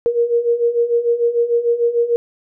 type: beating tone pair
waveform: sine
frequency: 467.4 / 474.1 Hz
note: A#4 / A#4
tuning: +5 / +29 cents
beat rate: 6.7 Hz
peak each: -19 / -15 dBFS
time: 0.06-2.16 s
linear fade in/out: 0 ms
effects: none